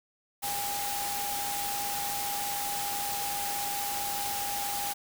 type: tone in noise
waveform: sine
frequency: 811 Hz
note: G#5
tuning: 41 cents flat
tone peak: -34 dBFS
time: 0.42-4.94 s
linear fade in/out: 20 ms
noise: white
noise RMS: -34 dBFS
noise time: 0.42-4.94 s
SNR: -3 dB
effects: none